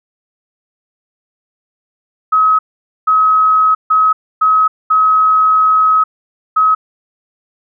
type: tone bursts at uneven times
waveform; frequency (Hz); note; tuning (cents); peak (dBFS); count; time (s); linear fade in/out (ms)
sine; 1276; D#6; +43; -7; 6; 2.32-2.59 / 3.07-3.75 / 3.9-4.13 / 4.41-4.68 / 4.9-6.04 / 6.56-6.75; 10
effects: none